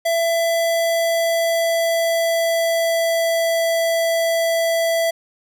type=tone with pitch glide; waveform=square; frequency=668 to 663.4 Hz; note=E5 to E5; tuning=+23 to +11 cents; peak=-17 dBFS; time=0.05-5.11 s; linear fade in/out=10 ms; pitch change=-12 cents; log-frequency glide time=0.23-3.64 s; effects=none